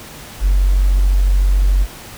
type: tone with tanh clipping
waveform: triangle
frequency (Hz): 46.84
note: F#1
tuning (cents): +22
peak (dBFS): -9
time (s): 0.4-1.87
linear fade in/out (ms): 50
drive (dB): 2
effects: pink hiss -35 dBFS RMS until 2.17 s